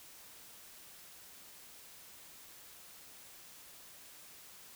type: silence
effects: white hiss -55 dBFS RMS until 4.75 s